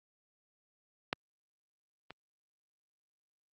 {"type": "clicks", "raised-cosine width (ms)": 0.3, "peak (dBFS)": [-14, -29], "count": 2, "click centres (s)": [1.129, 2.106], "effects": ["high-pass 100 Hz 12 dB/octave", "Opus 48 kbps"]}